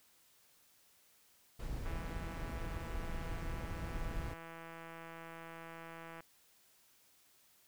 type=noise; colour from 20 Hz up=brown; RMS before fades=-41 dBFS; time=1.59-4.34 s; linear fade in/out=10 ms
type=click train; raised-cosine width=0.5 ms; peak=-35 dBFS; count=718; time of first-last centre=1.86-6.205 s; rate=165 Hz
effects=white hiss -68 dBFS RMS until 7.67 s